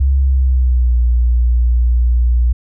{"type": "tone with pitch glide", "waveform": "sine", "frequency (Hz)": [67.6, 59.88], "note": ["C#2", "A#1"], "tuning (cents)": [-43, 47], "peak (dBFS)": -9, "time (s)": [0, 2.53], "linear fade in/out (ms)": 10, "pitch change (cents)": -210, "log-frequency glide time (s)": [0.18, 0.97], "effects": []}